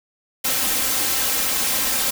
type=noise with comb filter; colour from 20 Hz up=white; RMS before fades=-21 dBFS; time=0.44-2.11 s; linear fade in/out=10 ms; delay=3.8 ms; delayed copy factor=+0.65; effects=none